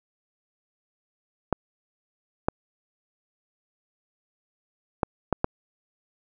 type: clicks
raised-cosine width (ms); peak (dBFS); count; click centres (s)
1; -7; 5; 1.527 / 2.485 / 5.032 / 5.327 / 5.444
effects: none